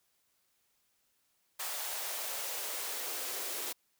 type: noise with high-pass filter sweep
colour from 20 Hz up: white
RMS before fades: -38 dBFS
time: 1.59-3.73 s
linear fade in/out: 10 ms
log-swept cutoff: 720 to 370 Hz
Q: 1.8
effects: white hiss -75 dBFS RMS until 3.99 s